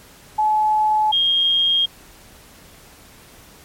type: tone pair in turn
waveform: sine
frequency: 857 / 3236 Hz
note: A5 / G#7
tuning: -46 / -46 cents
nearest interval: octave + major seventh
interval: 2300 cents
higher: second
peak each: -14 dBFS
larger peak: neither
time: 0.38-1.12 / 1.12-1.86 s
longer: neither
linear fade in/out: 10 ms
effects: pink hiss -46 dBFS RMS until 3.64 s + MP3 64 kbps